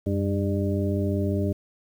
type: harmonic tone with a mistuned harmonic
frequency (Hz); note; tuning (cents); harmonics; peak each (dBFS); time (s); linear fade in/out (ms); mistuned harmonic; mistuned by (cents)
99.9; G2; +33; 1 / 2 / 3 / 4 / 6; -25 / -28 / -30 / -31 / -33; 0.06-1.53; 10; 1; -100
effects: 9-bit